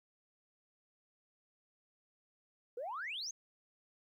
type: exponential sweep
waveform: sine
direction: up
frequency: 452.6 to 6645 Hz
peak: -38 dBFS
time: 2.77-3.31 s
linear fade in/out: 5 ms
effects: tanh soft clip ceiling -34 dBFS + 13-bit